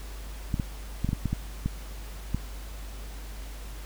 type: clicks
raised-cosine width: 5 ms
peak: -14 dBFS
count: 9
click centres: 0.542 / 0.598 / 1.046 / 1.09 / 1.131 / 1.257 / 1.33 / 1.66 / 2.346 s
effects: added 50 Hz sine -37 dBFS peak until 3.85 s + pink hiss -47 dBFS RMS until 3.85 s